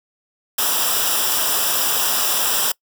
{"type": "noise with comb filter", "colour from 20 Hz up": "white", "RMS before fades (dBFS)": -19, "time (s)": [0.58, 2.72], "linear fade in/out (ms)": 5, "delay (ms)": 0.46, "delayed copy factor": -0.75, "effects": ["noise-tail reverb RT60 0.1 s tail -25 dB re dry"]}